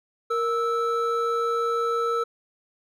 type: tone pair together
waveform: triangle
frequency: 466.6 / 1313.7 Hz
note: A#4 / E6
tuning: +2 / -6 cents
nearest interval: octave + tritone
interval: 1792 cents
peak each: -23 dBFS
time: 0.3-2.24 s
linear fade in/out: 10 ms
effects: none